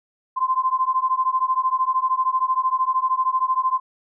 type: beating tone pair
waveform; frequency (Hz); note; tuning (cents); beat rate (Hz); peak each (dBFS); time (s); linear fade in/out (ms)
sine; 1032 / 1045; C6 / C6; -24 / -2; 13; -21; 0.36-3.8; 20
effects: none